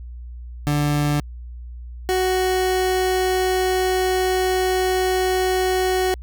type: tone pair in turn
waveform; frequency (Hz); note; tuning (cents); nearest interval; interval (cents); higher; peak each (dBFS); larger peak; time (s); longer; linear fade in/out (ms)
30% pulse; 146.83 / 371.5; D3 / F#4; 0 / +7; octave + major third; 1607; second; -15; neither; 0.67-1.2 / 2.09-6.14; second; 0
effects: added 60 Hz sine -32 dBFS peak until 6.22 s